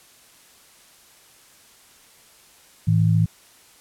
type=tone pair together; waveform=sine; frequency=108.12 / 162 Hz; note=A2 / E3; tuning=-30 / -30 cents; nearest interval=perfect fifth; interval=700 cents; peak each=-17 / -18 dBFS; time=2.87-3.26 s; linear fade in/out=10 ms; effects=white hiss -52 dBFS RMS until 3.8 s + low-pass 12000 Hz 12 dB/octave